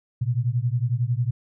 sine beating tone pair, 116.54 / 127.54 Hz, A#2 / C3, 0 / -44 cents, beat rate 11 Hz, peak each -23 / -24 dBFS, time 0.21-1.31 s, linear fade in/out 10 ms, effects none

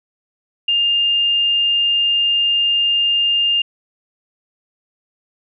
sine tone, 2810 Hz, F7, 10 cents sharp, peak -13 dBFS, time 0.68-3.62 s, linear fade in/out 5 ms, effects none

